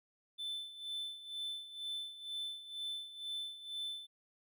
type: tone with tremolo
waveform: triangle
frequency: 3525 Hz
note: A7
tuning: 2 cents sharp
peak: -36 dBFS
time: 0.38-4.07 s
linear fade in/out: 20 ms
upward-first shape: sine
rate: 2.1 Hz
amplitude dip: 75%
effects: none